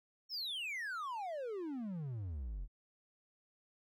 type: exponential sweep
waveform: triangle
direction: down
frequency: 5520 to 38.89 Hz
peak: -37 dBFS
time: 0.29-2.68 s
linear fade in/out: 50 ms
effects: none